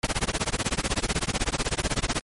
pink noise with tremolo, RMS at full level -23 dBFS, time 0.03-2.21 s, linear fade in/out 2 ms, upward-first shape sine, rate 16 Hz, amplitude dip 100%, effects MP3 48 kbps

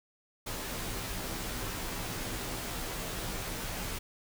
pink noise with comb filter, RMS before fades -37 dBFS, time 0.46-3.99 s, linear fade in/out 10 ms, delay 14 ms, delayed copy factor -0.6, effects none

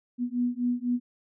sine beating tone pair, 242.5 / 246.5 Hz, B3 / B3, -31 / -3 cents, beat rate 4 Hz, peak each -28 dBFS, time 0.18-1 s, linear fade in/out 50 ms, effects none

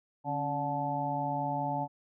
harmonic tone with a mistuned harmonic, 145 Hz, D3, 22 cents flat, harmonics 1 / 2 / 4 / 5 / 6, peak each -37 / -38 / -39 / -36 / -33 dBFS, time 0.24-1.88 s, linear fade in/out 50 ms, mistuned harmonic 2, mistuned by -85 cents, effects none

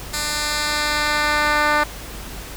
10% pulse tone with band-pass filter sweep, 298.2 Hz, D4, 27 cents sharp, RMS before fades -20 dBFS, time 0.13-1.84 s, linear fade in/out 10 ms, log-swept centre 7400 to 1400 Hz, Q 0.72, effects added 50 Hz sine -35 dBFS peak until 2.56 s + pink hiss -35 dBFS RMS until 2.56 s

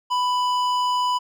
triangle tone with hard clipping, 993 Hz, B5, 9 cents sharp, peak -21 dBFS, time 0.1-1.19 s, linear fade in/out 20 ms, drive 15 dB, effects none

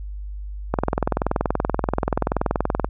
click train, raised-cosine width 1 ms, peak -5 dBFS, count 45, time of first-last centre 0.74-2.845 s, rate 20.9 Hz, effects added 50 Hz sine -29 dBFS peak until 2.89 s

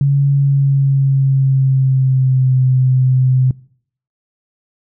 sine tone with pitch glide, 140 to 129.12 Hz, C#3 to C3, +18 to -23 cents, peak -9 dBFS, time 0.01-3.51 s, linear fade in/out 2 ms, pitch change -141 cents, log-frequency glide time 0.32-2.59 s, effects noise-tail reverb RT60 0.6 s tail -23 dB re dry

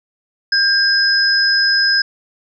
sine tone pair together, 1600 / 5080 Hz, G6 / D#8, +35 / +35 cents, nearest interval octave + minor sixth, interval 2000 cents, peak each -14 dBFS, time 0.52-2.02 s, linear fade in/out 5 ms, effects none

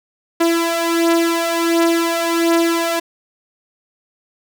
sawtooth beating tone pair, 334 / 335.4 Hz, E4 / E4, +23 / +30 cents, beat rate 1.4 Hz, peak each -15 / -12 dBFS, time 0.4-3 s, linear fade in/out 10 ms, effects none

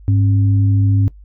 sine tone pair together, 101.53 / 270.5 Hz, G#2 / C#4, -39 / -42 cents, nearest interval octave + perfect fourth, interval 1697 cents, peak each -11 / -22 dBFS, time 0.08-1.08 s, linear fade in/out 0 ms, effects noise-tail reverb RT60 0.1 s tail -17 dB re dry + added 50 Hz sine -37 dBFS peak until 1.24 s

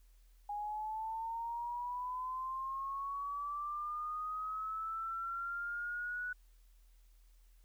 sine linear sweep, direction up, 820 to 1480 Hz, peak -37 dBFS, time 0.49-6.33 s, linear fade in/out 5 ms, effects added 41 Hz sine -60 dBFS peak until 7.64 s + white hiss -75 dBFS RMS until 7.64 s

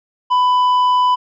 triangle tone with tanh clipping, 997 Hz, B5, 16 cents sharp, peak -12 dBFS, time 0.3-1.16 s, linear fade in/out 20 ms, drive 10 dB, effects none

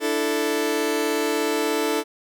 sawtooth chord, D suspended second, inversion none, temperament just, 293.7 / 330.4 / 440.5 Hz, D4 / E4 / A4, 0 / +4 / +2 cents, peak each -23 / -23 / -19 dBFS, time 0-2.04 s, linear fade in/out 50 ms, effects none

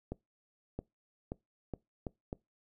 accelerating click train, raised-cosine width 2 ms, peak -24 dBFS, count 6, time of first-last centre 0.12-2.329 s, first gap 670 ms, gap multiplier 0.79, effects noise-tail reverb RT60 0.2 s tail -23 dB re dry

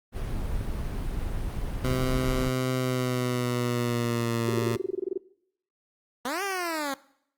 brown noise, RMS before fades -30 dBFS, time 0.12-2.51 s, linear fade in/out 50 ms
15% pulse tone with pitch glide, 128.7 to 115.32 Hz, C3 to A#2, -28 to -18 cents, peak -19 dBFS, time 1.84-4.76 s, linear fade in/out 5 ms, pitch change -190 cents, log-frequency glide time 2.75-4.49 s
sine tone bursts, 375.3 Hz, F#4, 25 cents sharp, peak -24 dBFS, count 16, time 4.48-5.177 s, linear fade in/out 5 ms, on 22 ms, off 23 ms
10% pulse linear two-way sweep, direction up then down, 232.2 to 404.9 to 265.8 Hz, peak -20 dBFS, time 6.25-6.94 s, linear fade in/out 2 ms, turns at 6.43 s
effects noise-tail reverb RT60 0.7 s tail -21 dB re dry + Opus 32 kbps

